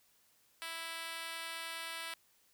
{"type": "tone with high-pass filter", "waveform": "5% pulse", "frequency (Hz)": 329.6, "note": "E4", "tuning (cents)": 0, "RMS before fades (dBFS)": -43, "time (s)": [0.62, 2.14], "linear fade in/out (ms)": 0, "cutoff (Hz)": 860, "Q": 0.63, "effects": ["white hiss -70 dBFS RMS until 2.53 s"]}